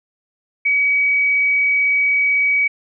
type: tone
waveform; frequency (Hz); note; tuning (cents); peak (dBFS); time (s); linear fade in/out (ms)
sine; 2269; C#7; +40; -13; 0.65-2.68; 10
effects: none

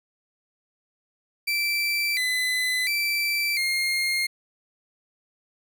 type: tone with pitch steps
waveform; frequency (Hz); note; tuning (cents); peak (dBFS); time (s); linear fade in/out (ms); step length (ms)
30% pulse; 2336 / 2012 / 2333 / 2130; D7 / B6 / D7 / C7; -10 / +32 / -12 / +30; -20; 1.47-4.27; 10; 700
effects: none

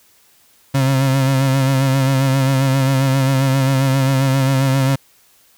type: tone with vibrato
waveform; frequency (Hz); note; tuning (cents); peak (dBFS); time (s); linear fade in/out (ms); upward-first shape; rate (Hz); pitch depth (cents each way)
35% pulse; 134.3; C3; +46; -11; 0.74-4.96; 10; sine; 7.5; 42
effects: white hiss -53 dBFS RMS until 5.57 s

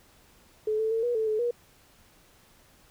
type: tone with pitch steps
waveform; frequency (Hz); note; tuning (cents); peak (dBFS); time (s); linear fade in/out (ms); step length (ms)
sine; 430.6 / 440.4 / 451.1 / 482.8 / 440.5 / 431 / 479.2; A4 / A4 / A4 / B4 / A4 / A4 / A#4; -37 / +2 / +43 / -39 / +2 / -36 / +48; -24; 0.67-1.51; 5; 120
effects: pink hiss -59 dBFS RMS until 2.9 s

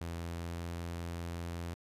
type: tone with pitch glide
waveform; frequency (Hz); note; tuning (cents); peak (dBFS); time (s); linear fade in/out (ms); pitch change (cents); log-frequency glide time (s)
sawtooth; 84.4 to 85.28; E2 to F2; +41 to -41; -34; 0.01-1.74; 0; +18; 0.12-0.69
effects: resampled to 32000 Hz

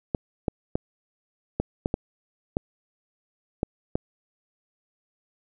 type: clicks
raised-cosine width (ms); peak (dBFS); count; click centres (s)
2; -10; 9; 0.148 / 0.482 / 0.755 / 1.6 / 1.859 / 1.941 / 2.569 / 3.631 / 3.955
effects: none

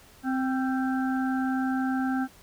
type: harmonic tone with a mistuned harmonic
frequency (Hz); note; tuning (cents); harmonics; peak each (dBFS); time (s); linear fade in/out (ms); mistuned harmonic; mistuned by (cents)
261.1; C4; -3; 1 / 3 / 5 / 6; -25 / -33 / -39 / -36; 0.23-2.28; 50; 5; +46
effects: pink hiss -54 dBFS RMS until 2.42 s

